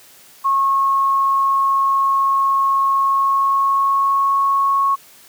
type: tone with pitch glide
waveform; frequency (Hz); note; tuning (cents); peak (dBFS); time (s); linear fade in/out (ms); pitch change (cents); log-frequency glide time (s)
sine; 1091 to 1101.1; C#6 to C#6; -28 to -12; -13; 0.44-4.96; 20; +16; 2.92-4.35
effects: white hiss -46 dBFS RMS until 5.28 s + high-pass 100 Hz 12 dB/octave